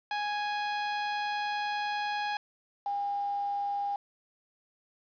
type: tone pair in turn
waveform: sawtooth / sine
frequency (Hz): 830 / 807.8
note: G#5 / G#5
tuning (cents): -1 / -48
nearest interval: unison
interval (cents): 47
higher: first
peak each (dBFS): -26 / -29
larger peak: first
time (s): 0.11-2.37 / 2.86-3.96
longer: first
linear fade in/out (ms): 2
effects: resampled to 11025 Hz + 9-bit